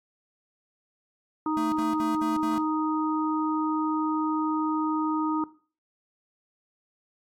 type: harmonic tone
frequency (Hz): 311.1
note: D#4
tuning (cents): 0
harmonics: 1 / 3 / 4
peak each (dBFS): -26 / -31 / -32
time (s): 1.46-5.44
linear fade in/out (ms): 2
type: tone bursts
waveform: square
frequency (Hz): 223.5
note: A3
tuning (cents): +27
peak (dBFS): -32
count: 5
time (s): 1.57-2.58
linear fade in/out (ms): 0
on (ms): 150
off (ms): 65
effects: noise-tail reverb RT60 0.4 s tail -18 dB re dry + AAC 64 kbps